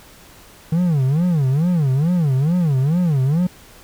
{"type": "tone with vibrato", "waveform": "triangle", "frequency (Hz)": 153.2, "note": "D#3", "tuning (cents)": -27, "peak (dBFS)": -12, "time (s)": [0.72, 3.47], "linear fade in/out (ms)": 5, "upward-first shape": "sine", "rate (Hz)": 2.3, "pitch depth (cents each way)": 290, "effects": ["pink hiss -45 dBFS RMS until 3.83 s"]}